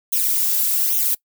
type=noise with flanger; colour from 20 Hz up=violet; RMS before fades=-19 dBFS; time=0.12-1.15 s; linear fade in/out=10 ms; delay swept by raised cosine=0.31 to 2.61 ms; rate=1.2 Hz; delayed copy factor=+0.9; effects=noise-tail reverb RT60 0.1 s tail -23 dB re dry